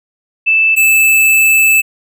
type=tone pair in turn; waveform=sine / square; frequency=2637 / 2627 Hz; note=E7 / E7; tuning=0 / -7 cents; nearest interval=unison; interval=7 cents; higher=first; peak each=-7 dBFS; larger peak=neither; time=0.46-0.76 / 0.76-1.82 s; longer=second; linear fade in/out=20 ms; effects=none